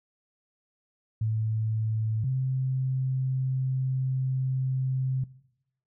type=tone pair in turn; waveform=sine; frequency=110.1 / 130.93 Hz; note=A2 / C3; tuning=+2 / +2 cents; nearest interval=minor third; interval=300 cents; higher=second; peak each=-24 dBFS; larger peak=neither; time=1.21-2.24 / 2.24-5.24 s; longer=second; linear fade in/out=5 ms; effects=noise-tail reverb RT60 0.8 s tail -20 dB re dry